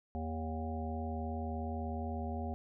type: harmonic tone with a mistuned harmonic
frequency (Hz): 79.7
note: D#2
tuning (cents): +42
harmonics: 1 / 3 / 5 / 7 / 9 / 10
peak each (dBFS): -38 / -41 / -47 / -48 / -44 / -49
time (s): 0.15-2.54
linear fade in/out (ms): 0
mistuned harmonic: 3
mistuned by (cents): -21
effects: none